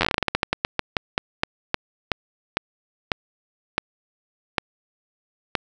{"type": "slowing click train", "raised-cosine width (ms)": 0.3, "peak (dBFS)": -3, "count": 26, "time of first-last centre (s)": [0.01, 5.552], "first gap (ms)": 10, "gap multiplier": 1.21, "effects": []}